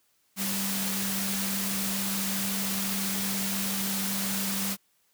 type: tone in noise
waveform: sine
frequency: 195.5 Hz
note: G3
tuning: 4 cents flat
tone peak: -32 dBFS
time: 0.36-4.77 s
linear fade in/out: 50 ms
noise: white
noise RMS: -31 dBFS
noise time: 0.36-4.77 s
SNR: -4 dB
effects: white hiss -69 dBFS RMS until 5.13 s + high-pass 60 Hz 12 dB/octave